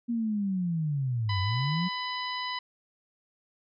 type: linear two-way sweep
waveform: sine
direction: down then up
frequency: 239.5 to 92.4 to 185.7 Hz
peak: -26 dBFS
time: 0.08-1.89 s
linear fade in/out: 20 ms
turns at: 1.41 s
type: harmonic tone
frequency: 999 Hz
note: B5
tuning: 20 cents sharp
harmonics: 1 / 2 / 3 / 4 / 5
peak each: -34 / -37 / -39 / -40 / -41 dBFS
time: 1.29-2.59 s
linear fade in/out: 5 ms
effects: none